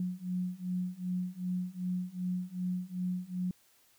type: beating tone pair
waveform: sine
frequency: 180 / 182.6 Hz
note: F#3 / F#3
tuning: -47 / -23 cents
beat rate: 2.6 Hz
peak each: -36 / -35 dBFS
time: 0-3.51 s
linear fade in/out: 2 ms
effects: white hiss -66 dBFS RMS until 3.98 s